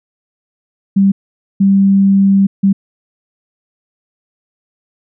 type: tone bursts at uneven times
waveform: sine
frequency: 196 Hz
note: G3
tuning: in tune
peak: -6 dBFS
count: 3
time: 0.96-1.12 / 1.6-2.47 / 2.63-2.73 s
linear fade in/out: 10 ms
effects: none